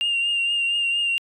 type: tone with vibrato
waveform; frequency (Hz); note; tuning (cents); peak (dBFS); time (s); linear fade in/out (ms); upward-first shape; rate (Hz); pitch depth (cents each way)
sine; 2794; F7; 0; -18; 0.01-1.18; 0; triangle; 4.3; 33
effects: tanh soft clip ceiling -17 dBFS